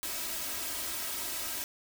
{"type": "noise with comb filter", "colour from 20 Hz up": "white", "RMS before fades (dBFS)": -36, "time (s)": [0.03, 1.64], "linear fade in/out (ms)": 0, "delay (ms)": 3.1, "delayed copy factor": 0.75, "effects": []}